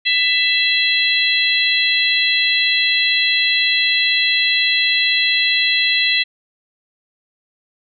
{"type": "harmonic tone with a mistuned harmonic", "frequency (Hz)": 665, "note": "E5", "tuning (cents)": 15, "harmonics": [3, 4, 5, 6], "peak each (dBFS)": [-19, -19, -19, -19], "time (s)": [0.05, 6.24], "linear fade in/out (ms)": 20, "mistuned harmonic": 6, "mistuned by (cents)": 22, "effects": []}